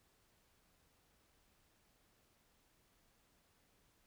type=silence; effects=pink hiss -74 dBFS RMS until 4.06 s